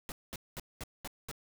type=noise bursts; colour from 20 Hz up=pink; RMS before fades=-41 dBFS; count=6; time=0.09-1.314 s; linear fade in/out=0 ms; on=29 ms; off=210 ms; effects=none